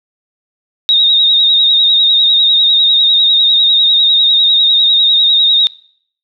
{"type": "tone with vibrato", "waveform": "sine", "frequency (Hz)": 3746, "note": "A#7", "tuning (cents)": 8, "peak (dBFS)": -6, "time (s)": [0.89, 5.67], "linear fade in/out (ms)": 0, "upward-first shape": "sine", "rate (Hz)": 10, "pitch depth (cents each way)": 54, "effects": ["noise-tail reverb RT60 0.6 s tail -23 dB re dry"]}